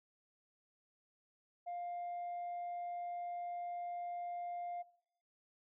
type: tone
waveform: sine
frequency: 702 Hz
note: F5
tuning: 9 cents sharp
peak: -38 dBFS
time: 1.66-4.83 s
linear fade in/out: 20 ms
effects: noise-tail reverb RT60 0.7 s tail -20 dB re dry + tanh soft clip ceiling -38 dBFS